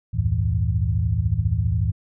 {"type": "tone cluster", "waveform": "sine", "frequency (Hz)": [64.1, 79.1, 94.9, 109.1, 161.2], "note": ["C2", "D#2", "F#2", "A2", "E3"], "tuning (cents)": [-35, 29, 44, -14, -38], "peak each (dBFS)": [-30, -24, -25, -22, -29], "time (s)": [0.13, 1.92], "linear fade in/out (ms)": 20, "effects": []}